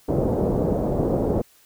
white low-pass noise, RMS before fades -22 dBFS, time 0.08-1.42 s, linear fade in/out 10 ms, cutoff 560 Hz, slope 24 dB/octave, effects white hiss -56 dBFS RMS until 1.65 s

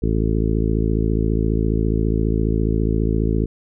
harmonic tone, 54.7 Hz, A1, 9 cents flat, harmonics 1 / 2 / 3 / 4 / 5 / 6 / 7 / 8, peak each -20 / -23 / -25 / -26 / -27 / -28 / -28 / -29 dBFS, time 0.02-3.46 s, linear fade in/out 10 ms, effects none

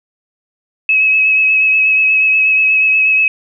sine tone with vibrato, 2570 Hz, E7, 45 cents flat, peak -8 dBFS, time 0.89-3.28 s, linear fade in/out 2 ms, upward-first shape triangle, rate 8.3 Hz, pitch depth 25 cents each way, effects none

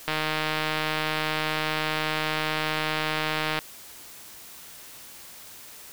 click train, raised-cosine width 0.3 ms, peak -10 dBFS, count 545, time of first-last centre 0.08-3.59 s, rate 155 Hz, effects white hiss -45 dBFS RMS until 5.92 s

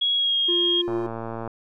sine tone with pitch glide, 3322 to 3254 Hz, G#7 to G#7, 0 to -36 cents, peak -19 dBFS, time 0.01-0.82 s, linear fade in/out 10 ms, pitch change -36 cents, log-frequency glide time 0.15-0.36 s
triangle tone, 349.2 Hz, F4, in tune, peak -22 dBFS, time 0.48-1.07 s, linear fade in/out 10 ms
click train, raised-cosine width 1 ms, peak -18 dBFS, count 69, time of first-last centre 0.88-1.476 s, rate 114 Hz
effects none

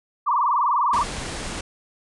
sine tone with vibrato, 1056 Hz, C6, 16 cents sharp, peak -17 dBFS, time 0.26-1.04 s, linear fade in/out 20 ms, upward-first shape sine, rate 20 Hz, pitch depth 220 cents each way
pink low-pass noise, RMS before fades -31 dBFS, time 0.93-1.61 s, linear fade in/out 5 ms, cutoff 10000 Hz, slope 96 dB/octave
effects none

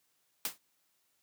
white noise with exponential decay, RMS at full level -30 dBFS, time 0.45-0.58 s, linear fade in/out 2 ms, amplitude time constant 28 ms, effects white hiss -75 dBFS RMS until 1.22 s + high-pass 100 Hz 12 dB/octave

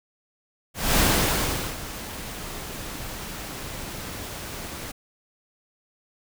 pink noise with ADSR envelope, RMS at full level -19 dBFS, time 0.74-4.92 s, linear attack 230 ms, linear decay 790 ms, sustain -16 dB, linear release 11 ms, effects none

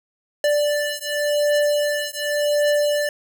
square beating tone pair, 587.3 / 588.19 Hz, D5 / D5, 0 / +3 cents, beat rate 0.89 Hz, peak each -22 dBFS, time 0.44-3.09 s, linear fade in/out 2 ms, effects none

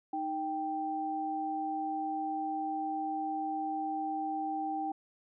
sine tone pair together, 311.1 / 783.9 Hz, D#4 / G5, 0 / 0 cents, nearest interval octave + major third, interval 1600 cents, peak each -37 / -33 dBFS, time 0.13-4.92 s, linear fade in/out 5 ms, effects none

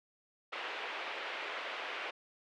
white band-pass noise, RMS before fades -41 dBFS, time 0.52-2.11 s, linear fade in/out 10 ms, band 390 to 2900 Hz, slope 24 dB/octave, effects none

